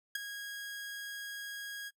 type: tone with ADSR envelope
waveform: sawtooth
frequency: 1643 Hz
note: G#6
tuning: 19 cents flat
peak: -26 dBFS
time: 0.15-1.91 s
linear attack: 5 ms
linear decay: 12 ms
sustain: -11 dB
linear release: 36 ms
effects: noise-tail reverb RT60 0.1 s tail -20 dB re dry